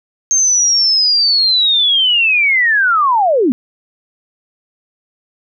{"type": "linear sweep", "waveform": "sine", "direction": "down", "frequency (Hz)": [6400, 223.5], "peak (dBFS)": -9, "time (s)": [0.31, 3.52], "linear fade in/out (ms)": 0, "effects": []}